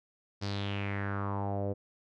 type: tone with low-pass filter sweep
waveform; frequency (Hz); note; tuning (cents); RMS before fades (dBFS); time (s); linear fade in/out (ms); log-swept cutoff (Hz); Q
sawtooth; 100; G2; +35; -34; 0.41-1.74; 20; 5100 to 500; 4.2
effects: none